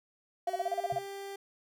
sine tone bursts, 698.5 Hz, F5, in tune, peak -27 dBFS, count 9, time 0.47-0.987 s, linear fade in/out 5 ms, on 29 ms, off 32 ms
30% pulse tone with pitch glide, 378.7 to 395.7 Hz, F#4 to G4, +40 to +16 cents, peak -37 dBFS, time 0.47-1.36 s, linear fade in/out 5 ms, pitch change +76 cents, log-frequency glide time 0.59-0.73 s
sine tone with exponential decay, 130.81 Hz, C3, in tune, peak -37 dBFS, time 0.92-1.08 s, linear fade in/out 5 ms, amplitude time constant 33 ms
effects none

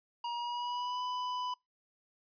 square tone with pitch glide, 950 to 996.1 Hz, A#5 to B5, +33 to +15 cents, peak -35 dBFS, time 0.24-1.54 s, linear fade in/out 5 ms, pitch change +82 cents, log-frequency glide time 0.34-1.01 s, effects noise-tail reverb RT60 0.2 s tail -26 dB re dry + resampled to 11025 Hz

